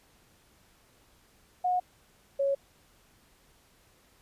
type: tone pair in turn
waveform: sine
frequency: 726 / 553.4 Hz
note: F#5 / C#5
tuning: -33 / -3 cents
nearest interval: perfect fourth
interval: 470 cents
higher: first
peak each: -24 dBFS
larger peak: neither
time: 1.64-1.8 / 2.39-2.55 s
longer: neither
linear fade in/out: 10 ms
effects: pink hiss -63 dBFS RMS until 4.21 s + resampled to 32000 Hz